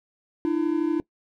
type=tone pair together; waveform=triangle; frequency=302.8 / 335.4 Hz; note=D#4 / E4; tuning=-47 / +30 cents; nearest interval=major second; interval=177 cents; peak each=-22 dBFS; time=0.45-1 s; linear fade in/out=0 ms; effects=noise-tail reverb RT60 0.1 s tail -22 dB re dry